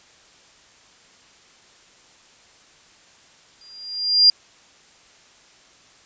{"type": "tone with exponential growth", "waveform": "sine", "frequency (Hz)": 4800, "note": "D8", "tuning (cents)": 37, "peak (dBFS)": -7, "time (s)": [3.61, 4.3], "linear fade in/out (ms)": 2, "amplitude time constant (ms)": 150, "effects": ["white hiss -52 dBFS RMS until 6.05 s", "resampled to 16000 Hz"]}